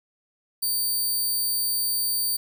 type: tone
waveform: 10% pulse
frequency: 4600 Hz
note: D8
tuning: 37 cents flat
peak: -16 dBFS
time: 0.62-2.37 s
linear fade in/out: 10 ms
effects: none